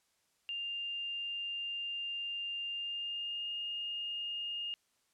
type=tone with pitch glide; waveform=sine; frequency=2799 to 2835 Hz; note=F7 to F7; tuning=+3 to +25 cents; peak=-36 dBFS; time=0.49-4.74 s; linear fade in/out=0 ms; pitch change=+22 cents; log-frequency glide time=2.7-3.51 s; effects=white hiss -75 dBFS RMS until 5.13 s + low-pass 10000 Hz 12 dB/octave